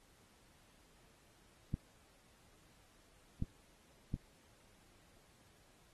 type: clicks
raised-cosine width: 5 ms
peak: -23 dBFS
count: 3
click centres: 1.741 / 3.424 / 4.141 s
effects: pink hiss -68 dBFS RMS until 5.93 s + AAC 32 kbps